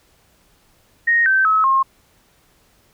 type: tone with pitch steps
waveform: sine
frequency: 1864.7 / 1550 / 1288.4 / 1071 Hz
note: A#6 / G6 / E6 / C6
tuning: 0 / -20 / -40 / +40 cents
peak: -12 dBFS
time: 1.07-1.83 s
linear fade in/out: 10 ms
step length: 190 ms
effects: pink hiss -57 dBFS RMS until 2.93 s